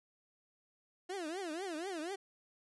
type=tone with vibrato; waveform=30% pulse; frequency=347.8 Hz; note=F4; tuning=7 cents flat; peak=-36 dBFS; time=1.09-2.16 s; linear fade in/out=10 ms; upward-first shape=triangle; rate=4.1 Hz; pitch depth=280 cents each way; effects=resampled to 24000 Hz